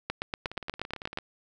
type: two click trains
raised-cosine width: 0.3 ms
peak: -23 / -14 dBFS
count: 14 / 10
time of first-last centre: 0.46-1.186 / 0.1-1.174 s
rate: 17.9 / 8.38 Hz
effects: none